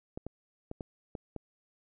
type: clicks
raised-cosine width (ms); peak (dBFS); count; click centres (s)
2; -25; 6; 0.175 / 0.266 / 0.714 / 0.808 / 1.152 / 1.363
effects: none